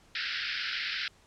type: band-pass noise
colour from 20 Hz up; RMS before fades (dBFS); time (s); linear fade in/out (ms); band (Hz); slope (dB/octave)
pink; -34; 0.15-1.08; 2; 1400 to 5200; 96
effects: pink hiss -61 dBFS RMS until 1.26 s + low-pass 8000 Hz 12 dB/octave